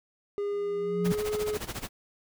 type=tone with pitch glide; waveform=triangle; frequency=407 to 422.6 Hz; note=G#4 to G#4; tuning=-35 to +30 cents; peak=-26 dBFS; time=0.38-1.57 s; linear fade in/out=0 ms; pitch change=+65 cents; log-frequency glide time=0.79-1.23 s
type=tone with exponential growth; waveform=sine; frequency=176.7 Hz; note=F3; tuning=21 cents sharp; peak=-21 dBFS; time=0.52-1.12 s; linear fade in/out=0 ms; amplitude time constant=130 ms
type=noise with tremolo; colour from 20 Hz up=pink; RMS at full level=-34 dBFS; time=1.04-1.89 s; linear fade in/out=20 ms; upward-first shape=sine; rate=14 Hz; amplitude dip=85%
effects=none